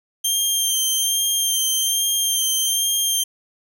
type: tone with vibrato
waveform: 15% pulse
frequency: 3167 Hz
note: G7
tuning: 17 cents sharp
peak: -11 dBFS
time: 0.24-3.24 s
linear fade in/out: 10 ms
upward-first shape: sine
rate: 1.2 Hz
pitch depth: 21 cents each way
effects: none